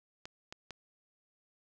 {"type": "clicks", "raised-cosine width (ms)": 0.2, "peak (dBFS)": -26, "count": 3, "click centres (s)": [0.255, 0.525, 0.707], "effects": []}